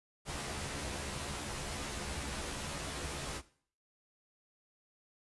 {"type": "noise with comb filter", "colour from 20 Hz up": "pink", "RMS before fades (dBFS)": -40, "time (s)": [0.25, 3.42], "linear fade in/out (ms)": 50, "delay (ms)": 14, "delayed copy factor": 1, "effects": ["noise-tail reverb RT60 0.5 s tail -17 dB re dry", "resampled to 24000 Hz"]}